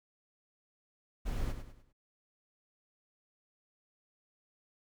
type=noise with echo; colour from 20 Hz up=brown; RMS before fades=-34 dBFS; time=1.25-1.53 s; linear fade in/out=20 ms; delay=100 ms; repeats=4; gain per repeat=-8 dB; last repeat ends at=1.93 s; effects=none